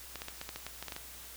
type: clicks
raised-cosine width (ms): 0.2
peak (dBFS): -22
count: 11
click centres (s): 0.157 / 0.219 / 0.284 / 0.414 / 0.491 / 0.56 / 0.666 / 0.826 / 0.883 / 0.922 / 0.964
effects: added 60 Hz sine -56 dBFS peak until 1.36 s + white hiss -49 dBFS RMS until 1.36 s